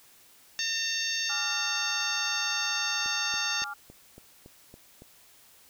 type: harmonic tone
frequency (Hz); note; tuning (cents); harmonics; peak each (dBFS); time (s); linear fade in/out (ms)
908; A#5; -46; 2 / 3 / 4 / 5 / 6 / 7; -35 / -35 / -35 / -35 / -35 / -35; 0.59-3.64; 0
type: chord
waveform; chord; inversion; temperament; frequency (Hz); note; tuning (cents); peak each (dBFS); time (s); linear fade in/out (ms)
sine; D diminished; second; equal; 830.6 / 1174.7 / 1396.9; Ab5 / D6 / F6; 0 / 0 / 0; -40 / -42 / -36; 1.29-3.74; 10
type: click train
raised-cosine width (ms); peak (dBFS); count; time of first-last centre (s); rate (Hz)
2; -34; 8; 3.06-5.021; 3.57
effects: white hiss -57 dBFS RMS until 5.69 s